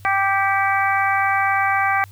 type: harmonic tone with a mistuned harmonic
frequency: 392 Hz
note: G4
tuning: in tune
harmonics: 2 / 3 / 4 / 5 / 6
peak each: -20 / -22 / -23 / -24 / -25 dBFS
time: 0.05-2.04 s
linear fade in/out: 0 ms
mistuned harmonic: 6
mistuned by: -41 cents
effects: added 98 Hz sine -40 dBFS peak until 2.11 s + white hiss -53 dBFS RMS until 2.11 s